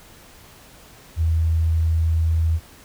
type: tone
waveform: sine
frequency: 81.3 Hz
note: E2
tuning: 23 cents flat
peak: -16 dBFS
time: 1.16-2.6 s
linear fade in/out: 50 ms
effects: pink hiss -47 dBFS RMS until 2.84 s